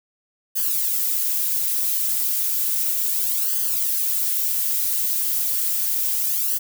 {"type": "noise with flanger", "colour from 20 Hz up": "violet", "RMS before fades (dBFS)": -22, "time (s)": [0.55, 6.59], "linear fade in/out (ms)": 20, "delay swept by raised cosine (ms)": [0.63, 5.73], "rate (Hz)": 0.33, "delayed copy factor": 0.95, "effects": []}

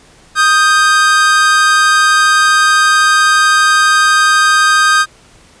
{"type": "tone pair together", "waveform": "45% pulse", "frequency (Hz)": [1242.4, 1578], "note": ["D#6", "G6"], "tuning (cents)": [-3, 11], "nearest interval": "major third", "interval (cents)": 414, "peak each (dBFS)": -10, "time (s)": [0.35, 5.06], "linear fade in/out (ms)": 50, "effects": ["pink hiss -44 dBFS RMS until 5.6 s", "resampled to 22050 Hz"]}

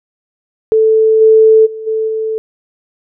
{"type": "tone with level steps", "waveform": "sine", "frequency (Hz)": 440, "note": "A4", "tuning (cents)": 0, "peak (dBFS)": [-6, -3, -22, -12, -14], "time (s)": [0.72, 2.38], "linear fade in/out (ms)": 0, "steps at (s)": [1.2, 1.65, 1.86, 2.07], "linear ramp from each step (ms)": 20, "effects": []}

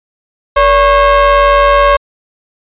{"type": "ring-modulated tone", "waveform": "square", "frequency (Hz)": 261.6, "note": "C4", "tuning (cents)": 0, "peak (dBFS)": -3, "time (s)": [0.56, 1.97], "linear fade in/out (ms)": 10, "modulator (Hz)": 834, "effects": ["resampled to 8000 Hz"]}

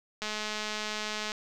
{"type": "click train", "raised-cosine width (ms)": 0.2, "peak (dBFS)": -17, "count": 235, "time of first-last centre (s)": [0.22, 1.319], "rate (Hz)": 213, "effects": []}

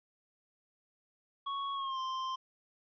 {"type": "tone with pitch glide", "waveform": "square", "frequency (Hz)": [1108.7, 1046.5], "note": ["C#6", "C6"], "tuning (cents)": [0, 0], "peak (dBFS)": -35, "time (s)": [1.46, 2.36], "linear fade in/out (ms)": 10, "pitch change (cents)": -100, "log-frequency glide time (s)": [1.74, 2], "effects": ["resampled to 11025 Hz", "12-bit"]}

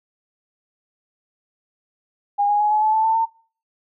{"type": "tone with pitch steps", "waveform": "sine", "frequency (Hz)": [814, 826.3, 838.8, 851.5, 864.4, 877.5, 890.8, 904.2], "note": ["G#5", "G#5", "G#5", "G#5", "A5", "A5", "A5", "A5"], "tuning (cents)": [-35, -9, 17, 43, -31, -5, 21, 47], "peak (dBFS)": -15, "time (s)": [2.38, 3.26], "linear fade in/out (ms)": 20, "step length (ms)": 110, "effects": ["noise-tail reverb RT60 0.4 s tail -20 dB re dry"]}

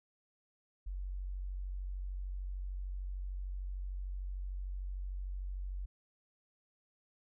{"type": "tone", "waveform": "sine", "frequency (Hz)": 46.65, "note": "F#1", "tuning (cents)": 15, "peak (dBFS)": -37, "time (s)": [0.86, 5.86], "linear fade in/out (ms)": 10, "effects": []}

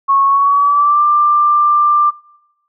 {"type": "tone with pitch glide", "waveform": "sine", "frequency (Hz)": [1100, 1185.8], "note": ["C#6", "D6"], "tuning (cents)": [-14, 16], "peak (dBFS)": -8, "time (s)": [0.08, 2.11], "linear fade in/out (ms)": 20, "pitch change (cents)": 130, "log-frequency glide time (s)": [0.25, 1.03], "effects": ["noise-tail reverb RT60 0.9 s tail -23 dB re dry"]}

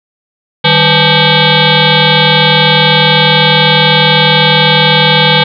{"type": "tone with frequency modulation", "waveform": "sine", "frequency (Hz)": 1568, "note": "G6", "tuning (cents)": 0, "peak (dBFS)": -4, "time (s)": [0.64, 5.44], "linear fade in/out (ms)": 10, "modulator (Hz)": 344, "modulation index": 6.7, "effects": []}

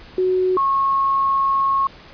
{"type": "tone pair in turn", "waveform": "sine", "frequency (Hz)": [370, 1091], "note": ["F#4", "C#6"], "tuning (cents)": [0, -28], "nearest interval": "octave + perfect fifth", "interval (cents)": 1872, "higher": "second", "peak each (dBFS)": -15, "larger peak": "neither", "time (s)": [[0.18, 0.57], [0.57, 1.87]], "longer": "second", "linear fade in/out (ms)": 2, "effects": ["pink hiss -43 dBFS RMS until 2.13 s", "resampled to 11025 Hz"]}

